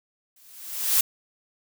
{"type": "noise with exponential growth", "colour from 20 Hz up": "blue", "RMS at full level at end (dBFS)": -17, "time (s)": [0.36, 1.01], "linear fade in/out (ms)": 5, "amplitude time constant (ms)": 140, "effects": []}